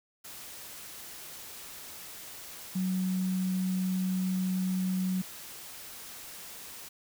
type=tone in noise; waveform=sine; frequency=185.9 Hz; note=F#3; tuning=8 cents sharp; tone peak=-27 dBFS; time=2.75-5.22 s; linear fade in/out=10 ms; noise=white; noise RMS=-45 dBFS; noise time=0.24-6.89 s; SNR=+15 dB; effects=none